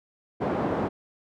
pink band-pass noise, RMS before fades -27 dBFS, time 0.4-0.89 s, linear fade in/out 20 ms, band 200 to 800 Hz, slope 12 dB/octave, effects none

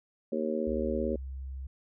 harmonic tone, 77.7 Hz, D#2, 2 cents flat, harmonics 3 / 4 / 5 / 6 / 7, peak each -33 / -37 / -34 / -37 / -34 dBFS, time 0.32-1.16 s, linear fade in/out 5 ms
sine tone with pitch glide, 64.6 to 66.38 Hz, C2 to C2, -21 to +26 cents, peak -36 dBFS, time 0.67-1.67 s, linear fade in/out 5 ms, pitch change +47 cents, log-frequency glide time 0.78-1.24 s
effects none

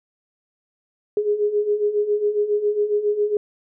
sine beating tone pair, 411 / 418.3 Hz, G#4 / G#4, -18 / +12 cents, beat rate 7.3 Hz, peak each -24 / -19 dBFS, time 1.17-3.37 s, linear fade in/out 2 ms, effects none

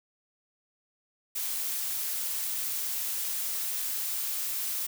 blue noise, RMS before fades -32 dBFS, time 1.35-4.87 s, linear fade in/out 10 ms, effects none

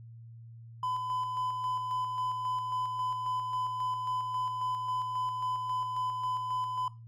triangle tone with tremolo, 1008 Hz, B5, 35 cents sharp, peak -28 dBFS, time 0.83-6.88 s, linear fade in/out 2 ms, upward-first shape square, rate 3.7 Hz, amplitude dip 35%, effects noise-tail reverb RT60 0.3 s tail -19 dB re dry + added 115 Hz sine -46 dBFS peak until 7.07 s

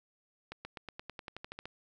accelerating click train, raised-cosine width 0.3 ms, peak -26 dBFS, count 13, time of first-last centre 0.52-1.656 s, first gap 130 ms, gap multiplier 0.94, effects none

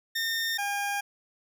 20% pulse tone pair in turn, 1822 / 808.1 Hz, A#6 / G#5, -40 / -48 cents, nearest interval octave + major second, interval 1408 cents, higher first, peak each -22 / -23 dBFS, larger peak first, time 0.15-0.58 / 0.58-1.01 s, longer neither, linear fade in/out 10 ms, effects none

